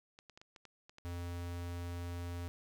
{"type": "clicks", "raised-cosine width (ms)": 0.2, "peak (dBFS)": -37, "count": 8, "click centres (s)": [0.189, 0.297, 0.375, 0.415, 0.562, 0.653, 0.895, 0.984]}
{"type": "tone", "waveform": "square", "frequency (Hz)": 87, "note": "F2", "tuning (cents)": -6, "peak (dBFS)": -40, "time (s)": [1.05, 2.48], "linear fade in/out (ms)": 0}
{"effects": ["13-bit"]}